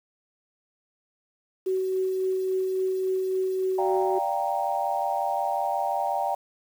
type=tone with tremolo; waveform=sine; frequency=376.2 Hz; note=F#4; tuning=29 cents sharp; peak=-22 dBFS; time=1.66-4.19 s; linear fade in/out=10 ms; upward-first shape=sine; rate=3.6 Hz; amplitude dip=25%
type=chord; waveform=sine; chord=G minor seventh; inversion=second; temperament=equal; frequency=587.3 / 698.5 / 784 / 932.3 Hz; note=D5 / F5 / G5 / Bb5; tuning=0 / 0 / 0 / 0 cents; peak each=-31 / -30 / -27 / -30 dBFS; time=3.78-6.35 s; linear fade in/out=5 ms
effects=tanh soft clip ceiling -10 dBFS + 8-bit